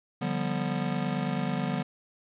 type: chord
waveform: square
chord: G dominant seventh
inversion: second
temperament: just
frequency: 147 / 176.4 / 196 / 245 Hz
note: D3 / F3 / G3 / B3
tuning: +2 / +18 / 0 / -14 cents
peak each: -34 dBFS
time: 0.21-1.83 s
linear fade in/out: 10 ms
effects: resampled to 8000 Hz + 9-bit